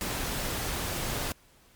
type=noise; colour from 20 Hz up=pink; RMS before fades=-32 dBFS; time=0.01-1.32 s; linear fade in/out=0 ms; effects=pink hiss -60 dBFS RMS until 1.75 s + MP3 96 kbps